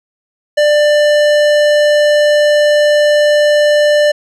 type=tone with tanh clipping; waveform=sine; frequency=593 Hz; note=D5; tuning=17 cents sharp; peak=-9 dBFS; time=0.57-4.12 s; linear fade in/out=10 ms; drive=18 dB; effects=none